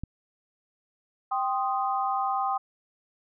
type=click; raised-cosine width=5 ms; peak=-21 dBFS; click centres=0.036 s
type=chord; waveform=sine; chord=C minor; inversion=second; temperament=equal; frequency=784 / 1046.5 / 1244.5 Hz; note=G5 / C6 / Eb6; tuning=0 / 0 / 0 cents; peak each=-27 / -31 / -30 dBFS; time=1.31-2.58 s; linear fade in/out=10 ms
effects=none